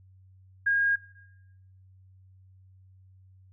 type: tone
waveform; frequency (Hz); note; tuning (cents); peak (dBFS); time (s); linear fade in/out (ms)
sine; 1628; G#6; -35; -21; 0.66-0.96; 10
effects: noise-tail reverb RT60 0.9 s tail -18 dB re dry + added 94 Hz sine -53 dBFS peak until 3.52 s